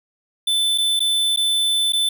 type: tone with dropouts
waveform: square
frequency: 3520 Hz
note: A7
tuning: in tune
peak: -17 dBFS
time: 0.47-2.09 s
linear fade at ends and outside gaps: 5 ms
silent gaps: 0.778-0.782 / 0.994-1.003 / 1.362-1.372 / 1.923-1.932 s
effects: none